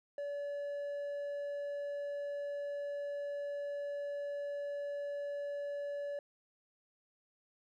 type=tone with hard clipping; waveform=sine; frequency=573 Hz; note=D5; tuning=43 cents flat; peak=-38 dBFS; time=0.18-6.19 s; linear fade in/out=2 ms; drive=3 dB; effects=none